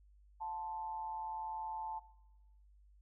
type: tone with amplitude modulation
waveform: sine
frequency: 880 Hz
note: A5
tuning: in tune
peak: -36 dBFS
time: 0.4-2 s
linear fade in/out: 20 ms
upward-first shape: sine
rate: 161 Hz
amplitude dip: 55%
effects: noise-tail reverb RT60 1.0 s tail -19 dB re dry + added 50 Hz sine -61 dBFS peak until 3.01 s